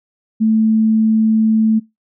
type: tone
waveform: sine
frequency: 220 Hz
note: A3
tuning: in tune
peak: -10 dBFS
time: 0.4-1.8 s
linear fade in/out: 20 ms
effects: noise-tail reverb RT60 0.2 s tail -23 dB re dry